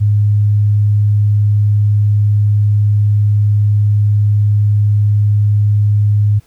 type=tone; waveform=sine; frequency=103.9 Hz; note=G#2; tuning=1 cent sharp; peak=-8 dBFS; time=0-6.4 s; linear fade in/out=20 ms; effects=pink hiss -53 dBFS RMS until 6.46 s